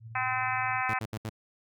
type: tone with tremolo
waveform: sine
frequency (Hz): 113.2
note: A2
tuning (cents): +50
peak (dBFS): -39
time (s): 0-0.83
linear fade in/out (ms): 50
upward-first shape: triangle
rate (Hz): 19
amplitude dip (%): 50
type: harmonic tone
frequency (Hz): 256.6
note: C4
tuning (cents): -34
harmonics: 3 / 4 / 5 / 6 / 7 / 8 / 9 / 10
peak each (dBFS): -33 / -34 / -35 / -36 / -36 / -37 / -38 / -38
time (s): 0.15-0.99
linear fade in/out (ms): 5
type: tone bursts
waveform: sawtooth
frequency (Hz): 110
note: A2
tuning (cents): 0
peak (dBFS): -29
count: 4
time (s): 0.89-1.295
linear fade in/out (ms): 5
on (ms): 48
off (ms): 71
effects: none